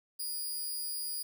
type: tone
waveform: 5% pulse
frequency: 4874 Hz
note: D#8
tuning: 37 cents flat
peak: -28 dBFS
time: 0.19-1.23 s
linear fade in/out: 10 ms
effects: 10-bit